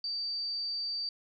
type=tone; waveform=sine; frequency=4633 Hz; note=D8; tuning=24 cents flat; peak=-32 dBFS; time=0.04-1.09 s; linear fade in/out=2 ms; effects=none